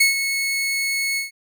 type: tone with ADSR envelope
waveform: sawtooth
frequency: 2195 Hz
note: C#7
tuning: 18 cents flat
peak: -8 dBFS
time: 0-1.31 s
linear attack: 8 ms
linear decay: 130 ms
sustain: -9 dB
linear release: 140 ms
effects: none